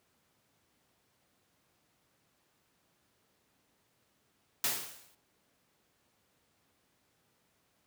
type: noise with exponential decay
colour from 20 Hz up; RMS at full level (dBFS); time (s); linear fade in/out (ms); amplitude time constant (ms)
white; -28; 4.64-5.15; 2; 110
effects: pink hiss -73 dBFS RMS until 7.86 s + high-pass 100 Hz 12 dB/octave